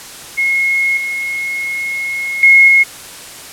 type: tone with level steps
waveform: sine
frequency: 2164 Hz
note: C#7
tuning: 42 cents flat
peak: -11 / -17 / -3 / -5 dBFS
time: 0.37-2.84 s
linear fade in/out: 20 ms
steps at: 0.97 / 2.43 / 2.68 s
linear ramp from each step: 2 ms
effects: white hiss -32 dBFS RMS until 3.52 s + low-pass 11000 Hz 12 dB/octave